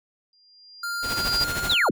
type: tone with exponential growth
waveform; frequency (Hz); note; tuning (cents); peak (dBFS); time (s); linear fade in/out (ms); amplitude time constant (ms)
sine; 4800; D8; +37; -19; 0.33-1.44; 2; 240
type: tone with pitch glide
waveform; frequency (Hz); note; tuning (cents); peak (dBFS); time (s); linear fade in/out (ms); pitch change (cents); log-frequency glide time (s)
square; 1396.9 to 1409.1; F6 to F6; 0 to +15; -28; 0.83-1.89; 5; +15; 1.2-1.61
type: noise with tremolo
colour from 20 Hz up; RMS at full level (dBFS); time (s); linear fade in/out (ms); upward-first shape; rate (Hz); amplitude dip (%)
pink; -28; 1.02-1.76; 50; sine; 13; 65
type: linear sweep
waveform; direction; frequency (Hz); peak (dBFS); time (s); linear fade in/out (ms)
sine; down; 4241 to 77.8; -18; 1.69-1.91; 10
effects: none